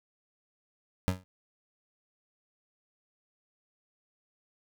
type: tone with exponential decay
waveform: 25% pulse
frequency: 92.5 Hz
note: F#2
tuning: in tune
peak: -18 dBFS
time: 1.08-1.24 s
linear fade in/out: 0 ms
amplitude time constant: 34 ms
effects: none